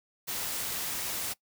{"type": "noise", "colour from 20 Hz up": "white", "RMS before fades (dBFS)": -34, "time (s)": [0.27, 1.34], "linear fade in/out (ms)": 20, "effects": ["noise-tail reverb RT60 0.1 s tail -21 dB re dry"]}